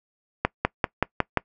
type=accelerating click train; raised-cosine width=0.5 ms; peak=-4 dBFS; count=6; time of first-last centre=0.45-1.373 s; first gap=200 ms; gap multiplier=0.96; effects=noise-tail reverb RT60 0.1 s tail -23 dB re dry